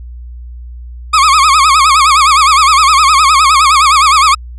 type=tone with vibrato; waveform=40% pulse; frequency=1174.7 Hz; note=D6; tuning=in tune; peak=-4 dBFS; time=1.13-4.35 s; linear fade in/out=10 ms; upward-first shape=sine; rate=9.7 Hz; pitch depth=160 cents each way; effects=added 60 Hz sine -25 dBFS peak until 4.58 s + resampled to 22050 Hz